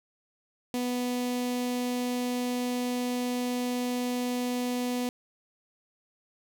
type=tone with notch filter; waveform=sawtooth; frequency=246.9 Hz; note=B3; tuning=in tune; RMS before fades=-30 dBFS; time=0.74-5.09 s; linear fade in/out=0 ms; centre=1400 Hz; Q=1.2; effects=none